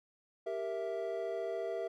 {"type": "chord", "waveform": "triangle", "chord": "E diminished", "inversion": "first", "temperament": "equal", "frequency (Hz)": [392, 466.2, 659.3], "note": ["G4", "Bb4", "E5"], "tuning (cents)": [0, 0, 0], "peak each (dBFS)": [-38, -38, -36], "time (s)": [0.46, 1.88], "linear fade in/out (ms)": 10, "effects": []}